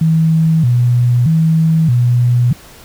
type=tone with vibrato; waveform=sine; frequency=140.2 Hz; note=C#3; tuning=20 cents sharp; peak=-8 dBFS; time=0.01-2.53 s; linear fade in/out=5 ms; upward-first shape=square; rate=0.8 Hz; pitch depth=240 cents each way; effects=pink hiss -39 dBFS RMS until 2.84 s